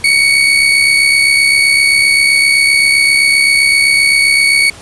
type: tone with amplitude modulation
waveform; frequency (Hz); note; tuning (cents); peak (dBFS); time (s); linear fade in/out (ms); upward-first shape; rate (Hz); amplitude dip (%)
35% pulse; 2232; C#7; +11; -3; 0.04-4.7; 5; sine; 67.7; 45
effects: pink hiss -34 dBFS RMS until 4.81 s + resampled to 24000 Hz